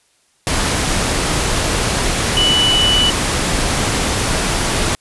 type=tone in noise; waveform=sine; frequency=2965 Hz; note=F#7; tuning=3 cents sharp; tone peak=-12 dBFS; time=2.37-3.1 s; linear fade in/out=0 ms; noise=pink; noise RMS=-17 dBFS; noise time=0.47-4.95 s; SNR=+2 dB; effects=white hiss -58 dBFS RMS until 5 s + resampled to 24000 Hz